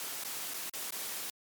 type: noise with dropouts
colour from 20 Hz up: white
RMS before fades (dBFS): -39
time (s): 0-1.3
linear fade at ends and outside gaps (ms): 1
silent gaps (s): 0.237-0.247 / 0.537-0.542 / 0.696-0.736 / 0.907-0.923
effects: high-pass 200 Hz 12 dB/octave + MP3 96 kbps